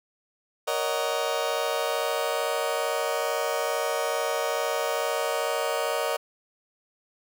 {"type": "chord", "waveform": "30% pulse", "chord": "D# minor seventh", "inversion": "second", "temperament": "just", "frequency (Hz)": [466.7, 560, 622.3, 746.7], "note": ["A#4", "C#5", "D#5", "F#5"], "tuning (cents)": [2, 18, 0, 16], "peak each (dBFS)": [-28, -28, -27, -31], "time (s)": [0.67, 6.17], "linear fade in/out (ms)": 10, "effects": []}